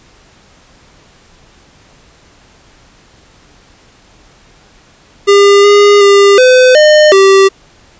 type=tone with pitch steps; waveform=square; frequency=402.2 / 408.7 / 400.6 / 508 / 608 / 388.8 Hz; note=G4 / G#4 / G4 / B4 / D#5 / G4; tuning=+44 / -28 / +38 / +49 / -40 / -14 cents; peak=-3 dBFS; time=5.27-7.49 s; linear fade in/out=20 ms; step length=370 ms; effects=pink hiss -44 dBFS RMS until 7.99 s + resampled to 16000 Hz